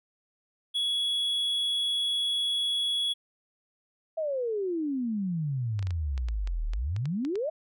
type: tone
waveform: triangle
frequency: 3364 Hz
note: G#7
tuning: 22 cents sharp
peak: -24 dBFS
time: 0.74-3.14 s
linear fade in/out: 20 ms
type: exponential two-way sweep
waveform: sine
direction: down then up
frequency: 659.3 to 36.87 to 659.3 Hz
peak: -27 dBFS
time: 4.17-7.5 s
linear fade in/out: 10 ms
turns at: 6.67 s
type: clicks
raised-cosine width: 0.2 ms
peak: -25 dBFS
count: 12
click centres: 5.792 / 5.827 / 5.87 / 5.907 / 6.178 / 6.286 / 6.474 / 6.735 / 6.964 / 7.056 / 7.25 / 7.356 s
effects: none